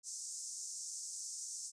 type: band-pass noise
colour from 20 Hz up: pink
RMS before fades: -45 dBFS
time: 0.03-1.72 s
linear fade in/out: 50 ms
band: 5600 to 8900 Hz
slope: 48 dB/octave
effects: resampled to 22050 Hz